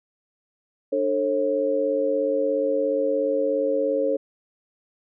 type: tone cluster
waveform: sine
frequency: 297.6 / 444 / 541 Hz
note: D4 / A4 / C#5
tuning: +23 / +16 / -42 cents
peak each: -28 / -25 / -22 dBFS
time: 0.92-4.17 s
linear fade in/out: 10 ms
effects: none